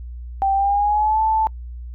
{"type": "tone with pitch glide", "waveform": "sine", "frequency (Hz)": [782, 877.8], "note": ["G5", "A5"], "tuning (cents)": [-4, -4], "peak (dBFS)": -15, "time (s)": [0.42, 1.47], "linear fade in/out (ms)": 0, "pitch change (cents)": 200, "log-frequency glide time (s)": [0.54, 1.21], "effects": ["noise-tail reverb RT60 0.1 s tail -26 dB re dry", "added 60 Hz sine -30 dBFS peak until 1.94 s"]}